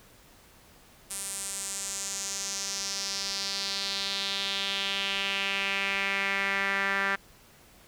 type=tone with band-pass filter sweep; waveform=sawtooth; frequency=196.5 Hz; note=G3; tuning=4 cents sharp; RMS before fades=-31 dBFS; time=1.1-7.16 s; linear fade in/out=10 ms; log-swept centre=9300 to 1700 Hz; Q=3.1; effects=pink hiss -56 dBFS RMS until 7.87 s